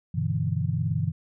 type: chord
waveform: sine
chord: E minor seventh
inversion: first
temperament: equal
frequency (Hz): 98 / 123.47 / 146.83 / 164.81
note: G2 / B2 / D3 / E3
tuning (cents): 0 / 0 / 0 / 0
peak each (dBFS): -29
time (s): 0.14-1.12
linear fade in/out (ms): 10
effects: none